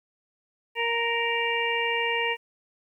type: harmonic tone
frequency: 466.2 Hz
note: A#4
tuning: in tune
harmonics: 1 / 2 / 4 / 5 / 6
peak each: -30 / -30 / -30 / -30 / -30 dBFS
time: 0.75-2.37 s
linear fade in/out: 50 ms
effects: 10-bit